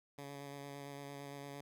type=tone with vibrato; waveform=10% pulse; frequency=141.2 Hz; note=C#3; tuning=32 cents sharp; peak=-38 dBFS; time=0.18-1.61 s; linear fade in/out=5 ms; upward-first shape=square; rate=8.8 Hz; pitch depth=13 cents each way; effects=none